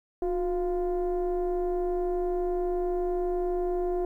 sine tone with frequency modulation, 360.1 Hz, F#4, 47 cents flat, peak -24 dBFS, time 0.22-4.05 s, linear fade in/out 2 ms, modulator 336 Hz, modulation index 0.71, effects tanh soft clip ceiling -21 dBFS + 11-bit

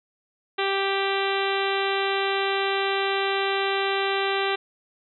harmonic tone, 392 Hz, G4, in tune, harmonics 1 / 2 / 3 / 4 / 5 / 6 / 7 / 8 / 9 / 10, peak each -26 / -29 / -31 / -32 / -33 / -34 / -34 / -35 / -36 / -36 dBFS, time 0.58-4.56 s, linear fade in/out 10 ms, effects none

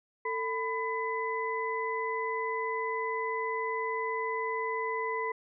sine tone cluster, 446.2 / 1000 / 2010 Hz, A4 / B5 / B6, +24 / +21 / +30 cents, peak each -34 / -33 / -36 dBFS, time 0.25-5.32 s, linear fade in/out 5 ms, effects none

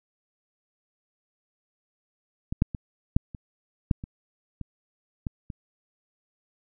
clicks, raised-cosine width 5 ms, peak -17 / -7 / -19 / -6 / -25 / -7 / -23 / -22 / -17 / -23 dBFS, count 10, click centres 2.525 / 2.621 / 2.748 / 3.165 / 3.348 / 3.912 / 4.039 / 4.613 / 5.268 / 5.502 s, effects none

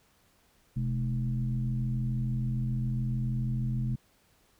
sine tone with frequency modulation, 126.4 Hz, B2, 41 cents sharp, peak -27 dBFS, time 0.76-3.96 s, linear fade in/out 10 ms, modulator 86.8 Hz, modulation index 0.81, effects pink hiss -66 dBFS RMS until 4.59 s

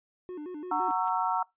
triangle tone with vibrato, 329.6 Hz, E4, in tune, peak -34 dBFS, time 0.29-0.91 s, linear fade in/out 0 ms, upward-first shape square, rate 5.9 Hz, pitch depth 170 cents each way
sine chord, F# dominant seventh, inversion none, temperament just, 740 / 925 / 1110 / 1332 Hz, F#5 / A#5 / C#6 / E6, 0 / -14 / +2 / +18 cents, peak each -31 / -29 / -34 / -32 dBFS, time 0.71-1.43 s, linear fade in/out 5 ms
white noise with exponential growth, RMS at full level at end -46 dBFS, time 0.99-1.09 s, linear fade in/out 5 ms, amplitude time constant 21 ms
effects noise-tail reverb RT60 0.2 s tail -25 dB re dry + resampled to 8000 Hz

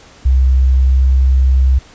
sine tone with pitch glide, 65 to 65.41 Hz, C2 to C2, -11 to 0 cents, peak -7 dBFS, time 0.25-1.79 s, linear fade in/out 10 ms, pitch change +11 cents, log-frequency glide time 0.73-1.01 s, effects pink hiss -42 dBFS RMS until 1.94 s + resampled to 16000 Hz

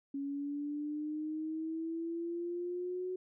sine exponential sweep, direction up, 277.2 to 369.9 Hz, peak -35 dBFS, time 0.14-3.16 s, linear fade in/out 5 ms, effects none

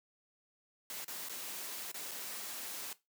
white noise with dropouts, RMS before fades -43 dBFS, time 0.9-2.93 s, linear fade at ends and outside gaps 1 ms, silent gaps 1.045-1.08 / 1.286-1.295 / 1.916-1.943 / 2.111-2.115 s, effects noise-tail reverb RT60 0.2 s tail -17 dB re dry + high-pass 200 Hz 12 dB/octave

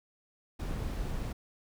brown noise, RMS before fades -35 dBFS, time 0.59-1.33 s, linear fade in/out 10 ms
click, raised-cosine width 3 ms, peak -27 dBFS, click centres 0.71 s
effects none

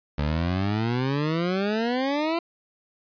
20% pulse exponential sweep, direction up, 71.1 to 342.9 Hz, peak -18 dBFS, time 0.18-2.39 s, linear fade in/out 5 ms, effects resampled to 11025 Hz

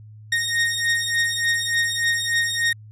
sawtooth beating tone pair, 1856 / 1859.4 Hz, A#6 / A#6, -8 / -5 cents, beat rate 3.4 Hz, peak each -19 dBFS, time 0.32-2.73 s, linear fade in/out 5 ms, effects added 107 Hz sine -40 dBFS peak until 2.91 s + low-pass 10000 Hz 12 dB/octave

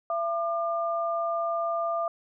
sine tone pair together, 673.9 / 1200 Hz, E5 / D6, +38 / +37 cents, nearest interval minor seventh, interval 999 cents, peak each -27 / -30 dBFS, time 0.1-2.08 s, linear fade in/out 2 ms, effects none

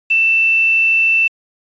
sine tone with quantisation, 2667 Hz, E7, 20 cents sharp, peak -10 dBFS, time 0.1-1.28 s, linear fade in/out 10 ms, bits 6, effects resampled to 16000 Hz

